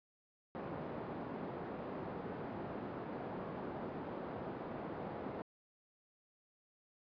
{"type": "band-pass noise", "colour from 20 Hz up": "pink", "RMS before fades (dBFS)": -44, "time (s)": [0.55, 5.42], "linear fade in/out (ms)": 0, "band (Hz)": [180, 890], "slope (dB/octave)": 12, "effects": ["resampled to 11025 Hz"]}